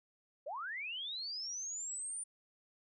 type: linear sweep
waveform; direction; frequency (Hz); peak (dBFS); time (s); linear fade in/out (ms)
sine; up; 511 to 9320; -39; 0.46-2.24; 10
effects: none